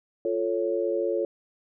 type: chord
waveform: sine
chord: F augmented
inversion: none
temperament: equal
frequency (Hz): 349.2 / 440 / 554.4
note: F4 / A4 / C#5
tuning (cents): 0 / 0 / 0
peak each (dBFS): -28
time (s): 0.25-1.25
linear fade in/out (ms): 2
effects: none